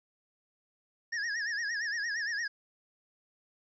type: tone with vibrato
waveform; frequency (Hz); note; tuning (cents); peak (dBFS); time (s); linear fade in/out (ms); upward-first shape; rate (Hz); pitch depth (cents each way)
square; 1760; A6; 0; -32; 1.12-2.48; 10; sine; 8.7; 130
effects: resampled to 16000 Hz + 11-bit